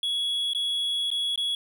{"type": "tone with dropouts", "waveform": "triangle", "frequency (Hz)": 3357, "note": "G#7", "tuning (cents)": 18, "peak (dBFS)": -23, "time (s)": [0.03, 1.55], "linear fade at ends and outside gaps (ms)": 2, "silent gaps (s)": [[0.534, 0.548], [1.104, 1.114], [1.359, 1.376]], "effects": []}